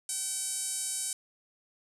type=tone with band-pass filter; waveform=5% pulse; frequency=766 Hz; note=G5; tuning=40 cents flat; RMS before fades=-34 dBFS; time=0.09-1.13 s; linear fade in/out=2 ms; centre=8900 Hz; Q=2.4; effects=none